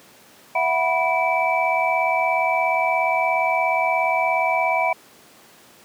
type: tone cluster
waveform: sine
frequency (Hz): 660 / 737 / 982 / 2312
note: E5 / F#5 / B5 / D7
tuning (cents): +2 / -7 / -10 / -28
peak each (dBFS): -23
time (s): 0.55-4.93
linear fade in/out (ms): 5
effects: pink hiss -49 dBFS RMS until 5.84 s + high-pass 200 Hz 12 dB/octave